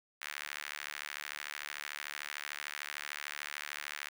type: tone with high-pass filter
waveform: sawtooth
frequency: 73.42 Hz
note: D2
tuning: in tune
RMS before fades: -43 dBFS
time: 0.21-4.09 s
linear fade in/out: 10 ms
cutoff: 1800 Hz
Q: 1.9
effects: none